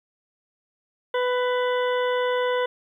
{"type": "harmonic tone", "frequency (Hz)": 497.3, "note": "B4", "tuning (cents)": 12, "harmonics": [1, 2, 3, 4, 6, 7], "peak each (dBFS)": [-22, -28, -32, -34, -38, -39], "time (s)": [1.14, 2.66], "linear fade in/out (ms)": 5, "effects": ["10-bit"]}